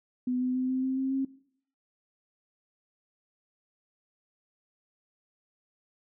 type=tone with pitch steps; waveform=sine; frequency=250.5 / 253.4 / 256.4 / 259.3 / 262.3 / 265.4 / 268.5 Hz; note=B3 / B3 / C4 / C4 / C4 / C4 / C4; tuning=+25 / +45 / -35 / -15 / +4 / +25 / +45 cents; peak=-26 dBFS; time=0.27-1.25 s; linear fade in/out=5 ms; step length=140 ms; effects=noise-tail reverb RT60 0.6 s tail -19 dB re dry